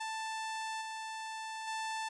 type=tone with level steps; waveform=sawtooth; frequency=883 Hz; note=A5; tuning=6 cents sharp; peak=-33 / -36 / -32 dBFS; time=0-2.09 s; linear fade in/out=10 ms; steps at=0.81 / 1.67 s; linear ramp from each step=10 ms; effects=resampled to 22050 Hz

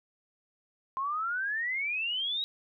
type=exponential sweep; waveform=sine; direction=up; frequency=1046.5 to 3864 Hz; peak=-29 dBFS; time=0.97-2.44 s; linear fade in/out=0 ms; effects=none

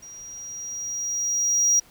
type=tone with level ramp; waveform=triangle; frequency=5730 Hz; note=F8; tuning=44 cents sharp; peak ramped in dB=-39 to -14 dBFS; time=0.02-1.8 s; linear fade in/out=10 ms; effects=pink hiss -54 dBFS RMS until 1.9 s

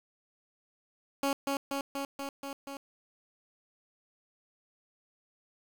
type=tone with echo; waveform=15% pulse; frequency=277.2 Hz; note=C#4; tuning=in tune; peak=-21 dBFS; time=1.23-1.33 s; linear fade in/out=2 ms; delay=240 ms; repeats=6; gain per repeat=-2 dB; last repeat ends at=2.77 s; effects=9-bit

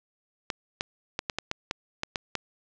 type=clicks; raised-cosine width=0.2 ms; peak=-11 dBFS; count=10; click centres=0.502 / 0.809 / 1.191 / 1.298 / 1.386 / 1.514 / 1.711 / 2.034 / 2.158 / 2.353 s; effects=low-pass 7000 Hz 12 dB/octave + 8-bit

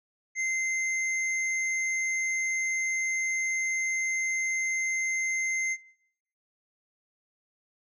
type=tone pair together; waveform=sine; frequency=2074 / 6393 Hz; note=C7 / G8; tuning=-16 / +33 cents; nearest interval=octave + perfect fifth; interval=1949 cents; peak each=-26 / -33 dBFS; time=0.35-5.77 s; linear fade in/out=50 ms; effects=noise-tail reverb RT60 0.8 s tail -24 dB re dry + tanh soft clip ceiling -22 dBFS

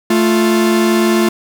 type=tone pair together; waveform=45% pulse; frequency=220 / 349.2 Hz; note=A3 / F4; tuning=0 / 0 cents; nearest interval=minor sixth; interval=800 cents; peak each=-13 dBFS; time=0.1-1.29 s; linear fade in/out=5 ms; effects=none

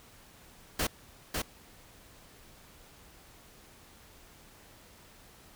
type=noise with echo; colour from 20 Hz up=pink; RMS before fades=-30 dBFS; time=0.79-0.87 s; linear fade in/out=5 ms; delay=550 ms; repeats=1; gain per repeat=-3 dB; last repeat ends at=1.42 s; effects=pink hiss -56 dBFS RMS until 5.55 s

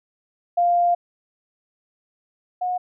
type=tone pair in turn; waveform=sine; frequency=698.5 / 725.6 Hz; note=F5 / F#5; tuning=0 / -34 cents; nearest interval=minor second; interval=66 cents; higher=second; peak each=-15 / -21 dBFS; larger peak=first; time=0.57-0.95 / 2.61-2.78 s; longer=first; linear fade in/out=10 ms; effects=none

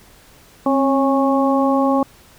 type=harmonic tone with a mistuned harmonic; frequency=274.6 Hz; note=C#4; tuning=16 cents flat; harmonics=1 / 2 / 3 / 4; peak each=-16 / -19 / -21 / -22 dBFS; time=0.66-2.03 s; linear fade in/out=2 ms; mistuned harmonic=1; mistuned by=-46 cents; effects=pink hiss -48 dBFS RMS until 2.38 s

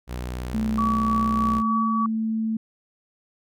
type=tone; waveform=sawtooth; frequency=61.74 Hz; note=B1; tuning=in tune; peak=-25 dBFS; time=0.07-1.63 s; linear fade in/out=50 ms
type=tone with pitch glide; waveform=sine; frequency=218.5 to 221.6 Hz; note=A3 to A3; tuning=-12 to +13 cents; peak=-22 dBFS; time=0.54-2.57 s; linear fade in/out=5 ms; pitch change=+25 cents; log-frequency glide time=0.91-1.78 s
type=tone with tremolo; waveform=sine; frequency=1138 Hz; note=C#6; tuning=45 cents sharp; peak=-21 dBFS; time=0.78-2.06 s; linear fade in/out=2 ms; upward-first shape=sine; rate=3.3 Hz; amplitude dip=25%
effects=none

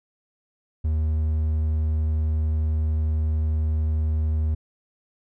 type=tone; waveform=triangle; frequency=77.78 Hz; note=D#2; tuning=in tune; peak=-18 dBFS; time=0.84-4.55 s; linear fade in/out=10 ms; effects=none

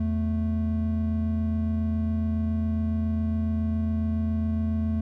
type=tone pair together; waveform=triangle; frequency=82.41 / 220 Hz; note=E2 / A3; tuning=0 / 0 cents; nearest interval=octave + perfect fourth; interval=1700 cents; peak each=-24 dBFS; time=0-5.01 s; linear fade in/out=5 ms; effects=none

